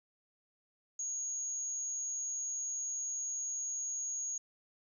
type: tone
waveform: sine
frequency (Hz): 6645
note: G#8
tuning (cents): 0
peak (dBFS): -35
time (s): 0.99-4.38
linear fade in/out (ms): 5
effects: 12-bit